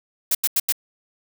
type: noise bursts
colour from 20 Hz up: blue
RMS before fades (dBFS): -19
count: 4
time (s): 0.31-0.724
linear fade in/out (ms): 5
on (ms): 39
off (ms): 86
effects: none